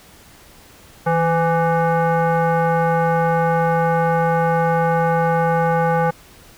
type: tone with frequency modulation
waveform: sine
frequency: 162.1 Hz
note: E3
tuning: 29 cents flat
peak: -14 dBFS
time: 1.06-6.11 s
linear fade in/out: 10 ms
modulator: 667 Hz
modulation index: 1.5
effects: pink hiss -46 dBFS RMS until 6.57 s